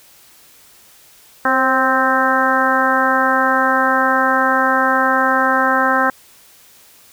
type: harmonic tone with a mistuned harmonic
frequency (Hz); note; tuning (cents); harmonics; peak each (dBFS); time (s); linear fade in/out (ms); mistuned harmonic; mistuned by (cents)
261.1; C4; -3; 1 / 2 / 3 / 4 / 5 / 6 / 7; -22 / -21 / -20 / -19 / -19 / -18 / -24; 1.45-6.1; 2; 2; +31
effects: white hiss -47 dBFS RMS until 7.12 s